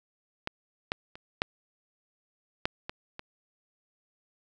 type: clicks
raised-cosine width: 0.3 ms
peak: -15 / -12 / -28 / -9 / -10 / -19 / -23 dBFS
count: 7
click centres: 0.474 / 0.919 / 1.155 / 1.419 / 2.655 / 2.895 / 3.194 s
effects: none